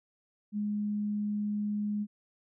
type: tone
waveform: sine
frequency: 208.1 Hz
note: G#3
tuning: 4 cents sharp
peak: -29 dBFS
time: 0.52-2.07 s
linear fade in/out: 50 ms
effects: none